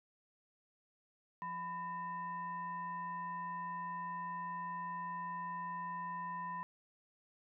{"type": "tone with frequency modulation", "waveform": "sine", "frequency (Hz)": 1000, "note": "B5", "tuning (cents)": 21, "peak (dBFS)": -39, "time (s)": [1.42, 6.63], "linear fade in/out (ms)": 0, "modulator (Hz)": 825, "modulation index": 0.56, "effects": []}